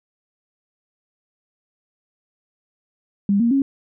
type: tone with pitch steps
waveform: sine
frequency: 200.3 / 234.1 / 273.6 Hz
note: G3 / A#3 / C#4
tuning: +38 / +8 / -23 cents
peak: -14 dBFS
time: 3.29-3.62 s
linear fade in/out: 2 ms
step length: 110 ms
effects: none